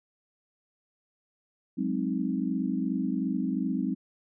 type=chord; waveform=sine; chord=Ab dominant seventh; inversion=third; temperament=equal; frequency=185 / 207.7 / 261.6 / 311.1 Hz; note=Gb3 / Ab3 / C4 / Eb4; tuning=0 / 0 / 0 / 0 cents; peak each=-32 / -32 / -30 / -34 dBFS; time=1.77-3.95 s; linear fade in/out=20 ms; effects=none